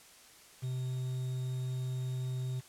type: tone with quantisation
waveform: triangle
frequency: 128.2 Hz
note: C3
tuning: 35 cents flat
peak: -31 dBFS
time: 0.62-2.61 s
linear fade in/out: 20 ms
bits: 9
effects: white hiss -57 dBFS RMS until 2.68 s + low-pass 11000 Hz 12 dB/octave